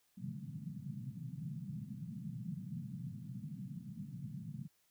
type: band-pass noise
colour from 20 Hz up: pink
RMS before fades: -45 dBFS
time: 0.17-4.68 s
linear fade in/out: 10 ms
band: 120 to 210 Hz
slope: 48 dB/octave
effects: white hiss -75 dBFS RMS until 4.9 s